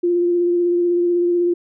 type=tone with vibrato; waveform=sine; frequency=349.2 Hz; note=F4; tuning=in tune; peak=-14 dBFS; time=0.03-1.54 s; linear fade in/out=10 ms; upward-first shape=sine; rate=16 Hz; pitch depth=18 cents each way; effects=none